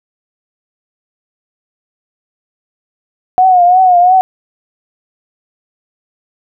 sine tone with vibrato, 727 Hz, F#5, 31 cents flat, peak -4 dBFS, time 3.38-4.21 s, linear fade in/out 0 ms, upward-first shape triangle, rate 2.9 Hz, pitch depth 78 cents each way, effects none

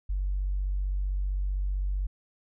sine tone, 47.77 Hz, G1, 44 cents flat, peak -25 dBFS, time 0.09-2.07 s, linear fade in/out 10 ms, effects tanh soft clip ceiling -21 dBFS

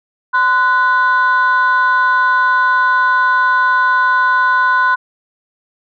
sine tone pair together, 1024.2 / 1480 Hz, C6 / F#6, -37 / 0 cents, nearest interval tritone, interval 637 cents, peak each -11 dBFS, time 0.33-4.96 s, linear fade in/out 20 ms, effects tanh soft clip ceiling -5 dBFS

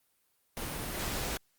pink noise with level steps, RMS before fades -37 / -35 dBFS, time 0.57-1.37 s, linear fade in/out 0 ms, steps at 0.94 s, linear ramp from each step 20 ms, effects white hiss -73 dBFS RMS until 1.58 s + Opus 32 kbps

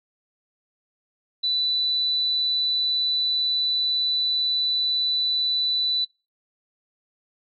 sine tone, 3979 Hz, B7, 12 cents sharp, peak -21 dBFS, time 1.43-6.05 s, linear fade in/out 10 ms, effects noise-tail reverb RT60 0.3 s tail -22 dB re dry

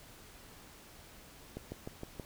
slowing click train, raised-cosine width 2 ms, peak -27 dBFS, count 5, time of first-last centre 1.57-2.198 s, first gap 150 ms, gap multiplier 1.03, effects pink hiss -55 dBFS RMS until 2.25 s

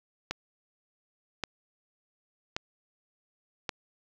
click train, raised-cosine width 0.2 ms, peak -13 dBFS, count 4, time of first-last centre 0.31-3.692 s, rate 0.887 Hz, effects low-pass 6000 Hz 12 dB/octave + 8-bit

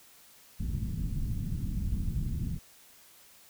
pink low-pass noise, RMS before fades -32 dBFS, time 0.59-2.59 s, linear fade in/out 20 ms, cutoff 200 Hz, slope 24 dB/octave, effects white hiss -57 dBFS RMS until 3.49 s

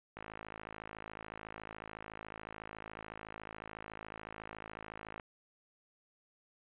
click train, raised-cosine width 0.5 ms, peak -29 dBFS, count 272, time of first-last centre 0.17-5.198 s, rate 53.9 Hz, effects resampled to 8000 Hz

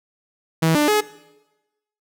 sawtooth tone with pitch steps, 162 / 296.9 / 422.4 Hz, E3 / D4 / G#4, -30 / +19 / +29 cents, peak -11 dBFS, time 0.62-1.01 s, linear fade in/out 10 ms, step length 130 ms, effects noise-tail reverb RT60 1.0 s tail -19 dB re dry

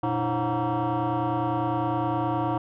sine tone with frequency modulation, 301.6 Hz, D4, 46 cents sharp, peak -21 dBFS, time 0.03-2.58 s, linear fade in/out 5 ms, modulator 211 Hz, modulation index 3.7, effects tanh soft clip ceiling -21 dBFS

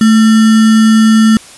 sine tone with sample-and-hold, 220 Hz, A3, in tune, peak -3 dBFS, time 0.01-1.37 s, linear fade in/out 2 ms, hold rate 1575 Hz, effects white hiss -35 dBFS RMS until 1.57 s + resampled to 24000 Hz

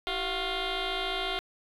sine tone with frequency modulation, 1396.9 Hz, F6, in tune, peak -27 dBFS, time 0.07-1.39 s, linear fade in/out 0 ms, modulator 356 Hz, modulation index 6.8, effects tanh soft clip ceiling -26 dBFS + 11-bit

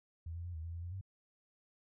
sine tone with pitch steps, 82.5 / 85.4 / 87.9 / 79.5 / 83.9 / 84.9 / 87.2 / 95.5 Hz, E2 / F2 / F2 / D#2 / E2 / F2 / F2 / G2, +2 / -38 / +12 / +38 / +31 / -48 / -2 / -45 cents, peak -40 dBFS, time 0.26-1.012 s, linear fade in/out 5 ms, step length 94 ms, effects none

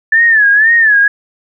sine tone with vibrato, 1744 Hz, A6, 16 cents flat, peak -5 dBFS, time 0.12-1.08 s, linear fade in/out 5 ms, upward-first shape sine, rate 2 Hz, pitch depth 120 cents each way, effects none

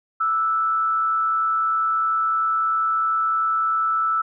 sine tone with frequency modulation, 1318.5 Hz, E6, in tune, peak -18 dBFS, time 0.2-4.22 s, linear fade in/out 10 ms, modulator 133 Hz, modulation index 0.37, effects none

